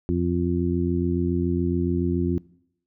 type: harmonic tone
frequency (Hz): 87.1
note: F2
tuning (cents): -4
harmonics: 1 / 2 / 3 / 4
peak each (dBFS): -26 / -26 / -26 / -26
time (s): 0.09-2.38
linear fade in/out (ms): 0
effects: noise-tail reverb RT60 0.7 s tail -22 dB re dry